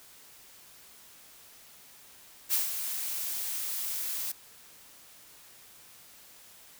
blue noise with ADSR envelope, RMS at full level -26 dBFS, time 2.49-4.32 s, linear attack 41 ms, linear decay 140 ms, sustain -8 dB, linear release 6 ms, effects white hiss -54 dBFS RMS until 6.79 s

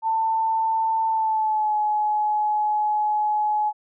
sine tone with pitch glide, 892 to 846.3 Hz, A5 to G#5, +23 to +32 cents, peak -19 dBFS, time 0.02-3.73 s, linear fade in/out 50 ms, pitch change -91 cents, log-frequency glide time 1.08-1.76 s, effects none

